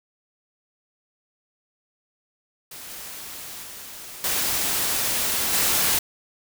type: noise with level steps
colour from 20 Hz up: white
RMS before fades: -39 / -37 / -39 / -24 / -21 dBFS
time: 2.71-5.99 s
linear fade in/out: 5 ms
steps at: 2.9 / 3.63 / 4.24 / 5.53 s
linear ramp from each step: 2 ms
effects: none